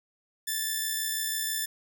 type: tone with amplitude modulation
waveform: 5% pulse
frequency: 1760 Hz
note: A6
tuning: in tune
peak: -16 dBFS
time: 0.47-1.66 s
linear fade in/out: 10 ms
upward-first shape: sine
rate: 66.1 Hz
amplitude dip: 35%
effects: none